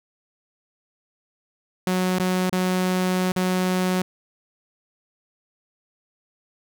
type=tone with dropouts; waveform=sawtooth; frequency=183.9 Hz; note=F#3; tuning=10 cents flat; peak=-16 dBFS; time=1.87-4.02 s; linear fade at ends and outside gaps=2 ms; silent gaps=2.185-2.198 / 2.497-2.526 / 3.32-3.362 s; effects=none